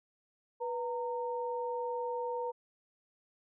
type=tone pair together; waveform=sine; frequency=490 / 920.5 Hz; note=B4 / A#5; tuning=-14 / -22 cents; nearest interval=major seventh; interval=1092 cents; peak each=-35 / -37 dBFS; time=0.6-2.52 s; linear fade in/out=20 ms; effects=none